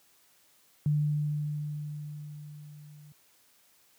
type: tone with level ramp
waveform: sine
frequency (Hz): 148.9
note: D3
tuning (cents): +24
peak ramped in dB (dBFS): -22 to -49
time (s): 0.86-3.12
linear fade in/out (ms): 0
effects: white hiss -64 dBFS RMS until 3.98 s + high-pass 80 Hz 12 dB/octave